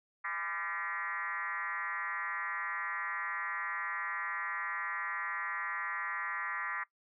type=tone with frequency modulation; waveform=sine; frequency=1547 Hz; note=G6; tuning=23 cents flat; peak=-34 dBFS; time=0.24-6.84 s; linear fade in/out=10 ms; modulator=180 Hz; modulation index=2.9; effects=noise-tail reverb RT60 0.1 s tail -20 dB re dry